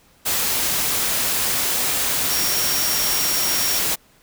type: tone in noise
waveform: sine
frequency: 5588 Hz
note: F8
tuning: in tune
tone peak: -24 dBFS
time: 2.29-3.8 s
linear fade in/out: 20 ms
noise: white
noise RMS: -21 dBFS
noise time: 0.25-3.96 s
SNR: -6 dB
effects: pink hiss -55 dBFS RMS until 4.22 s